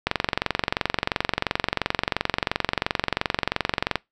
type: click train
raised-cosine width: 0.3 ms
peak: -4 dBFS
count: 90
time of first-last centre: 0.07-3.956 s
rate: 22.9 Hz
effects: noise-tail reverb RT60 0.2 s tail -24 dB re dry